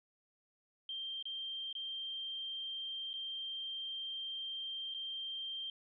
sine tone with dropouts, 3164 Hz, G7, 15 cents sharp, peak -39 dBFS, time 0.89-5.7 s, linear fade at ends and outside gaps 2 ms, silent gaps 1.226-1.254 / 1.728-1.751 / 3.132-3.138 / 4.94-4.946 s, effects none

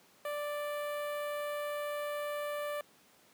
sawtooth tone with notch filter, 587.3 Hz, D5, in tune, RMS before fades -37 dBFS, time 0.25-2.81 s, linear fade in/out 2 ms, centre 5600 Hz, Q 0.54, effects pink hiss -63 dBFS RMS until 3.33 s + high-pass 200 Hz 12 dB/octave

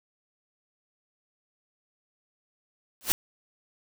white noise with exponential growth, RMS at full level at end -18 dBFS, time 3.01-3.12 s, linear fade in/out 0 ms, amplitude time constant 22 ms, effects none

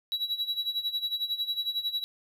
triangle tone with tremolo, 3904 Hz, B7, 21 cents flat, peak -24 dBFS, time 0.12-2.04 s, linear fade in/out 0 ms, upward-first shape sine, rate 11 Hz, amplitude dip 80%, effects none

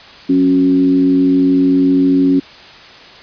sine tone with frequency modulation, 275 Hz, C#4, 14 cents flat, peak -8 dBFS, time 0.29-2.4 s, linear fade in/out 10 ms, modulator 92.8 Hz, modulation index 0.52, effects white hiss -37 dBFS RMS until 3.22 s + resampled to 11025 Hz

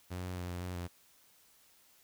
sawtooth tone with pitch steps, 90.3 / 90.9 / 89.1 / 88.5 / 90.7 / 87.6 Hz, F#2 / F#2 / F2 / F2 / F#2 / F2, -42 / -30 / +35 / +23 / -34 / +6 cents, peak -34 dBFS, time 0.1-0.88 s, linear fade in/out 20 ms, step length 130 ms, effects white hiss -65 dBFS RMS until 2.03 s

